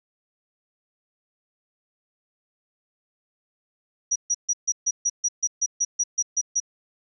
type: tone bursts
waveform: sine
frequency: 5800 Hz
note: F#8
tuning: 35 cents flat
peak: -19 dBFS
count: 14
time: 4.11-6.602 s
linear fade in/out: 10 ms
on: 48 ms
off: 140 ms
effects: none